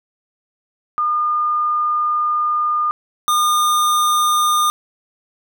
sine / square tone pair in turn, 1214 / 1214 Hz, D#6 / D#6, -43 / -43 cents, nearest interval unison, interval 0 cents, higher neither, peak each -15 / -14 dBFS, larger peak second, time 0.98-2.91 / 3.28-4.7 s, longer first, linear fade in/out 0 ms, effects none

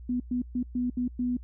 sine tone bursts at uneven times, 246.9 Hz, B3, in tune, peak -25 dBFS, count 6, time 0.09-0.2 / 0.31-0.42 / 0.55-0.63 / 0.75-0.9 / 0.97-1.08 / 1.19-1.37 s, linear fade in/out 5 ms, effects noise-tail reverb RT60 0.1 s tail -25 dB re dry + added 60 Hz sine -41 dBFS peak until 1.43 s

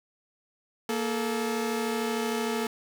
sawtooth tone pair together, 233.1 / 433 Hz, A#3 / A4, 0 / -28 cents, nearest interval major seventh, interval 1072 cents, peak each -26 dBFS, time 0.89-2.67 s, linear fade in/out 2 ms, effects none

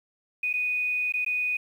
sine tone with dropouts, 2482 Hz, D#7, 5 cents flat, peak -24 dBFS, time 0.43-1.57 s, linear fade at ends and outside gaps 5 ms, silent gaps 0.53-0.537 / 1.123-1.138 / 1.248-1.262 s, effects 9-bit

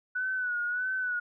sine tone with vibrato, 1480 Hz, F#6, in tune, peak -28 dBFS, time 0.15-1.2 s, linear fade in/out 10 ms, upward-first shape sine, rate 1.6 Hz, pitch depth 56 cents each way, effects none

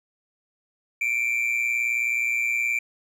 triangle tone with amplitude modulation, 2349 Hz, D7, in tune, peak -17 dBFS, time 1.01-2.79 s, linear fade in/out 5 ms, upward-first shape sine, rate 119 Hz, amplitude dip 70%, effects none

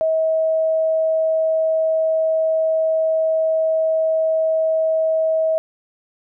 sine tone, 640 Hz, D#5, 49 cents sharp, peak -15 dBFS, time 0.01-5.58 s, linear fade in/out 0 ms, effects none

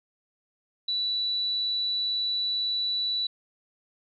sine tone, 3951 Hz, B7, in tune, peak -25 dBFS, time 0.88-3.27 s, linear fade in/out 5 ms, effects none

